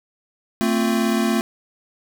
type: chord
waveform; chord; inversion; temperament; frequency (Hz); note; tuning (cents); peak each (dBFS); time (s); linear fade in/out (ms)
square; F major; first; equal with one note detuned; 224.5 / 261.6 / 349.2; A3 / C4 / F4; +35 / 0 / 0; -20 / -25 / -25; 0.61-1.41; 0
effects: none